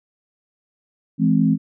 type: chord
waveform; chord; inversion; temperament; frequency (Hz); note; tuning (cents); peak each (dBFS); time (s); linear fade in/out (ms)
sine; E augmented; none; equal with one note detuned; 164.81 / 210.7 / 261.6; E3 / G#3 / B#3; 0 / +25 / 0; -18; 1.18-1.58; 50
effects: none